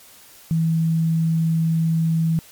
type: tone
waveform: sine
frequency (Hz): 162.8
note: E3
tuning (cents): -21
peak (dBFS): -16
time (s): 0.51-2.39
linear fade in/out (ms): 0
effects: white hiss -47 dBFS RMS until 2.51 s + MP3 96 kbps